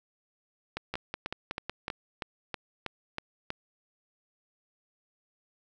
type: two click trains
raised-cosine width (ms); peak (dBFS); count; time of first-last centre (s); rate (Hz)
0.3; -17 / -17; 9 / 7; 0.94-3.504 / 0.77-1.881; 3.12 / 5.4
effects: none